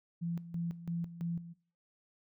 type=tone with tremolo; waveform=sine; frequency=169.7 Hz; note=F3; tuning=49 cents flat; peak=-33 dBFS; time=0.21-1.54 s; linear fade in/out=20 ms; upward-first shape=square; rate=3 Hz; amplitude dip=75%; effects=noise-tail reverb RT60 0.4 s tail -19 dB re dry